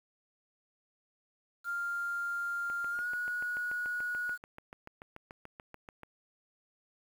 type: tone with pitch glide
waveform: sine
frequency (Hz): 1396.9 to 1457.1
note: F6 to F#6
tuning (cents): 0 to -27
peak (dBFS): -32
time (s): 1.64-4.38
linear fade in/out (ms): 50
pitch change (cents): +73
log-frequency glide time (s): 2.9-3.08
type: click train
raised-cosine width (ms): 0.5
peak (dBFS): -31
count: 24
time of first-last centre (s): 2.7-6.033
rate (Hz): 6.9
effects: 9-bit